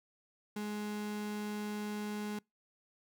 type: tone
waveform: 35% pulse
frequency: 209.3 Hz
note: G#3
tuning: 14 cents sharp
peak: -35 dBFS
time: 0.56-2.39 s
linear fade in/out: 5 ms
effects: noise-tail reverb RT60 0.2 s tail -26 dB re dry